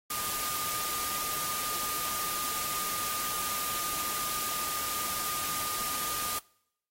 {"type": "tone in noise", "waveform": "sine", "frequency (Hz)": 1218, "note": "D#6", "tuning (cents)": -37, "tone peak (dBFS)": -37, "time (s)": [0.1, 6.39], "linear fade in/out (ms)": 5, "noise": "white", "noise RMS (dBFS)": -34, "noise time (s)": [0.1, 6.39], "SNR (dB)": -6, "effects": ["noise-tail reverb RT60 0.8 s tail -25 dB re dry", "AAC 48 kbps"]}